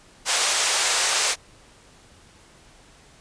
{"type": "band-pass noise", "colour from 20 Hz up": "white", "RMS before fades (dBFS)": -22, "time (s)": [0.25, 1.36], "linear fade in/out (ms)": 50, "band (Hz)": [470, 8600], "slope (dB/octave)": 24, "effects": ["pink hiss -52 dBFS RMS until 3.2 s", "resampled to 22050 Hz"]}